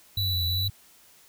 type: exponential two-way sweep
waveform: sine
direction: down then up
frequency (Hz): 99.7 to 85.8 to 99.7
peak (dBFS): -27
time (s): 0.17-0.7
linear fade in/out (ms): 5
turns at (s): 0.45
type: tone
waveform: square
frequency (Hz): 3951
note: B7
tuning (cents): 0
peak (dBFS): -27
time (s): 0.17-0.68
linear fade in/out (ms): 5
effects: white hiss -56 dBFS RMS until 1.28 s